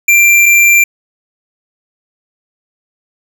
square tone pair in turn, 2365 / 2365 Hz, D7 / D7, +12 / +12 cents, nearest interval unison, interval 0 cents, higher neither, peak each -5 dBFS, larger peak neither, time 0.08-0.46 / 0.46-0.84 s, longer neither, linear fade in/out 5 ms, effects none

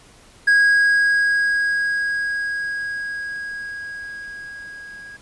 triangle tone with level ramp, 1646 Hz, G#6, 16 cents flat, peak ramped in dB -9 to -34 dBFS, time 0.47-5.17 s, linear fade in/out 10 ms, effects pink hiss -49 dBFS RMS until 5.21 s + resampled to 24000 Hz

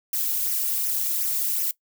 violet noise with flanger, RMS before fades -25 dBFS, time 0.13-1.71 s, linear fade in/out 2 ms, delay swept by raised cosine 0.24 to 1.94 ms, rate 2.7 Hz, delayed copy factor -0.65, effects noise-tail reverb RT60 0.1 s tail -20 dB re dry

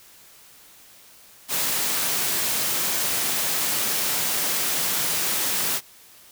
white high-pass noise, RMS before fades -24 dBFS, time 1.48-5.81 s, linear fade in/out 50 ms, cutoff 110 Hz, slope 48 dB/octave, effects white hiss -50 dBFS RMS until 6.31 s

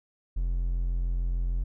triangle tone, 43.37 Hz, F1, 11 cents flat, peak -23 dBFS, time 0.36-1.64 s, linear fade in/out 10 ms, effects none

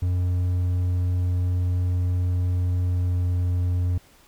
triangle tone with pitch glide, 89.7 to 89.13 Hz, F2 to F2, +47 to +36 cents, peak -18 dBFS, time 0.02-3.98 s, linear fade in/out 5 ms, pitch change -11 cents, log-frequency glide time 2.88-3.22 s, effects pink hiss -55 dBFS RMS until 4.27 s

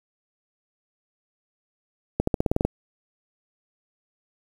accelerating click train, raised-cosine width 2 ms, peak -7 dBFS, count 9, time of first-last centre 2.2-2.65 s, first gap 74 ms, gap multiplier 0.92, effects 7-bit

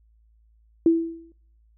sine tone with exponential decay, 330.8 Hz, E4, 6 cents sharp, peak -11 dBFS, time 0.86-1.32 s, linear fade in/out 2 ms, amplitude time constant 99 ms, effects noise-tail reverb RT60 0.5 s tail -19 dB re dry + added 55 Hz sine -56 dBFS peak until 1.77 s

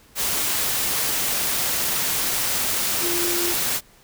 sine tone in noise, 347.3 Hz, F4, 10 cents flat, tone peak -26 dBFS, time 3-3.55 s, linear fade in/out 50 ms, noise white, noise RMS -23 dBFS, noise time 0.15-3.81 s, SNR -6 dB, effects pink hiss -53 dBFS RMS until 4.03 s

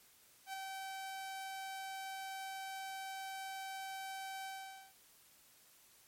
sawtooth tone with ADSR envelope, 771 Hz, G5, 29 cents flat, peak -36 dBFS, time 0.46-4.94 s, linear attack 74 ms, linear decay 8 ms, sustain -3 dB, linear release 470 ms, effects white hiss -65 dBFS RMS until 6.07 s + MP3 64 kbps

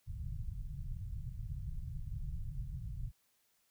pink low-pass noise, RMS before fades -41 dBFS, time 0.06-3.12 s, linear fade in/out 50 ms, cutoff 150 Hz, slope 48 dB/octave, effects white hiss -75 dBFS RMS until 3.7 s

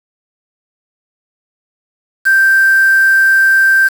sine tone with quantisation, 1568 Hz, G6, in tune, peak -6 dBFS, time 2.25-3.89 s, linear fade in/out 20 ms, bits 4, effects none

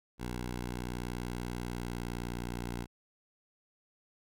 10% pulse tone with pitch glide, 60.9 to 59.54 Hz, B1 to A#1, -24 to +37 cents, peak -28 dBFS, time 0.18-2.87 s, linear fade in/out 50 ms, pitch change -39 cents, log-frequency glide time 0.74-2.04 s, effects none

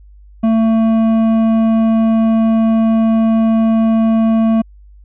triangle tone with hard clipping, 223.9 Hz, A3, 30 cents sharp, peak -11 dBFS, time 0.43-4.62 s, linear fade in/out 10 ms, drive 12 dB, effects added 50 Hz sine -38 dBFS peak until 5.04 s + resampled to 8000 Hz

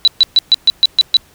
sine tone bursts, 3951 Hz, B7, in tune, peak -4 dBFS, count 8, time 0.05-1.168 s, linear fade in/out 0 ms, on 26 ms, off 130 ms, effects pink hiss -48 dBFS RMS until 1.34 s

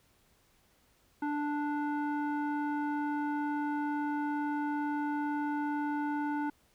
square tone with low-pass filter, 293.7 Hz, D4, in tune, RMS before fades -33 dBFS, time 1.22-6.5 s, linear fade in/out 5 ms, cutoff 1200 Hz, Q 3.8, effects pink hiss -68 dBFS RMS until 6.74 s

